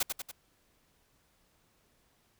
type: noise with echo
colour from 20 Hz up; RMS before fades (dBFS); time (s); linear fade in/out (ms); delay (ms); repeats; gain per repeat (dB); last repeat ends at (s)
white; -29; 0-0.03; 5; 95; 3; -5; 0.315
effects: pink hiss -70 dBFS RMS until 2.39 s